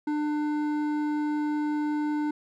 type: tone with hard clipping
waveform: sine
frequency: 299.1 Hz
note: D4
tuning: 32 cents sharp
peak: -27 dBFS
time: 0.07-2.31 s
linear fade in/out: 5 ms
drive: 10 dB
effects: none